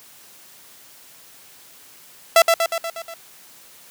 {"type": "tone with echo", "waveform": "sawtooth", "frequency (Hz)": 667, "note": "E5", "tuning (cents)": 20, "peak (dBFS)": -5, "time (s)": [2.36, 2.42], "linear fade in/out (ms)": 2, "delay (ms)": 120, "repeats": 6, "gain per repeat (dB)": -4, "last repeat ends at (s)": 3.14, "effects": ["white hiss -47 dBFS RMS until 3.9 s", "high-pass 100 Hz 12 dB/octave"]}